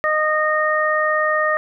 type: harmonic tone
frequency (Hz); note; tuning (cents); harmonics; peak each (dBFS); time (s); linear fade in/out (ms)
616; D#5; -17; 1 / 2 / 3; -20 / -20 / -20; 0.04-1.57; 0
effects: none